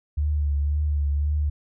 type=tone with vibrato; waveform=sine; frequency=73.2 Hz; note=D2; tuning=5 cents flat; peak=-20 dBFS; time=0.17-1.5 s; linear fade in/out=10 ms; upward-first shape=triangle; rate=1.9 Hz; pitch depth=49 cents each way; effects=none